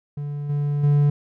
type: tone with level steps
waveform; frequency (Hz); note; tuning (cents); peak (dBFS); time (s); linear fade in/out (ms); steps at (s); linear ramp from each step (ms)
triangle; 145.1; D3; -21; -24 / -18 / -12; 0.17-1.1; 5; 0.49 / 0.83; 10
effects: none

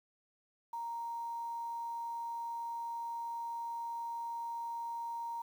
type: tone with quantisation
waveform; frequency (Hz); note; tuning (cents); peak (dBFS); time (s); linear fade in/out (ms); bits
sine; 932.3; A#5; 0; -37; 0.73-5.42; 5; 10
effects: none

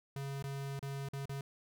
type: tone with dropouts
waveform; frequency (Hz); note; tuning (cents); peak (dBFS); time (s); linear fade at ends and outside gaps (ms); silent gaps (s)
square; 138.3; C#3; -4; -39; 0.16-1.41; 2; 0.425-0.44 / 0.793-0.827 / 1.087-1.133 / 1.256-1.294
effects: none

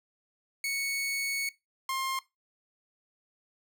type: tone pair in turn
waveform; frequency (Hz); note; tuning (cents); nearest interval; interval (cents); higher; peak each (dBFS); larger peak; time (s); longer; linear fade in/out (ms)
sawtooth; 2217 / 1061.8; C#7 / C6; 0 / +25; octave + minor second; 1275; first; -26; neither; 0.64-1.49 / 1.89-2.19; first; 2
effects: noise-tail reverb RT60 0.2 s tail -19 dB re dry

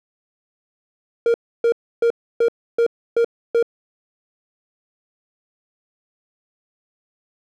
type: tone bursts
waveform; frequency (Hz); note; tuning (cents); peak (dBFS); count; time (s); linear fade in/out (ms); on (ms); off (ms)
triangle; 466.7; A#4; +2; -11; 7; 1.26-3.627; 2; 81; 300
effects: none

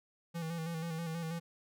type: tone with vibrato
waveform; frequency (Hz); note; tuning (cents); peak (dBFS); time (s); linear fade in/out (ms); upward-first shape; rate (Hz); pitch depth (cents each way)
square; 164.81; E3; 0; -37; 0.34-1.4; 20; square; 6.2; 41
effects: none

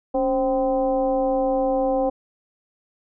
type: tone with frequency modulation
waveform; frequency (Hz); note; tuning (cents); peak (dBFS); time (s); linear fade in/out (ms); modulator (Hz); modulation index
sine; 527; C5; +12; -18; 0.14-2.1; 10; 250; 1
effects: none

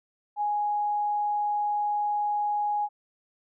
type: tone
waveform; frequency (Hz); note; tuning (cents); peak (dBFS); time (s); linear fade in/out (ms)
sine; 830.6; G#5; 0; -24; 0.36-2.89; 50
effects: none

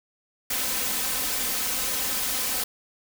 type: noise with comb filter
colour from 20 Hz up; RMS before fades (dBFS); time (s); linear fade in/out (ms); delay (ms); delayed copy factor
white; -27; 0.5-2.64; 5; 3.9; +0.7
effects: none

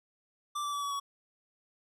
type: tone with pitch steps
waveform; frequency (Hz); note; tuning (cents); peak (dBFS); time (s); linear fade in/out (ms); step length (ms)
square; 1174.7 / 1161.9 / 1149.2 / 1136.7 / 1124.2; D6 / D6 / D6 / C#6 / C#6; 0 / -19 / -38 / +43 / +24; -33; 0.55-1; 10; 90
effects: low-pass 12000 Hz 12 dB/octave

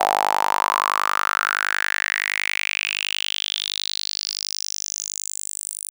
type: tone with high-pass filter sweep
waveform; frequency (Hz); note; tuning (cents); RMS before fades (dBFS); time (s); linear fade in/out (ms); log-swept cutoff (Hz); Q
sawtooth; 50.7; G#1; -41; -24; 0-5.9; 5; 750 to 9400; 5.9
effects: none

